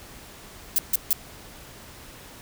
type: noise bursts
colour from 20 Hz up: violet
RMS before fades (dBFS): -20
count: 3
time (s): 0.76-1.129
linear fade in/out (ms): 0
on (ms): 23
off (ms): 150
effects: pink hiss -45 dBFS RMS until 2.41 s